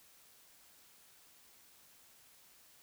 silence, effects white hiss -63 dBFS RMS until 2.82 s

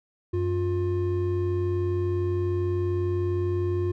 triangle tone pair together, 93.95 / 354.7 Hz, F#2 / F4, +27 / +27 cents, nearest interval octave + major seventh, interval 2300 cents, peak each -24 / -24 dBFS, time 0.33-3.92 s, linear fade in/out 10 ms, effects none

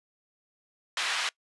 white band-pass noise, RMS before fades -30 dBFS, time 0.97-1.29 s, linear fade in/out 2 ms, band 1100 to 3300 Hz, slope 12 dB/octave, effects noise-tail reverb RT60 0.1 s tail -23 dB re dry + resampled to 24000 Hz

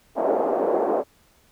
white band-pass noise, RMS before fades -22 dBFS, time 0.15-1.04 s, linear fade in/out 50 ms, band 320 to 690 Hz, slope 24 dB/octave, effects pink hiss -59 dBFS RMS until 1.51 s

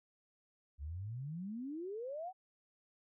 sine exponential sweep, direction up, 66.8 to 777 Hz, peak -40 dBFS, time 0.78-2.33 s, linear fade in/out 50 ms, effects none

